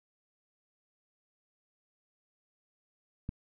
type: click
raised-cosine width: 5 ms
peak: -23 dBFS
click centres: 3.291 s
effects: none